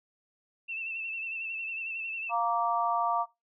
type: tone with vibrato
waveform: sine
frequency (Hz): 2668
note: E7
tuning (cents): +20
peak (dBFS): -33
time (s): 0.68-2.32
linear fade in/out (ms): 20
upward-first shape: sine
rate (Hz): 11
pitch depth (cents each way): 43
type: harmonic tone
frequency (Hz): 233.1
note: A#3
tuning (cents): 0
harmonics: 3 / 4 / 5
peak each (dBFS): -30 / -30 / -30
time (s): 2.29-3.26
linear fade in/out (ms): 50
effects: noise-tail reverb RT60 0.2 s tail -18 dB re dry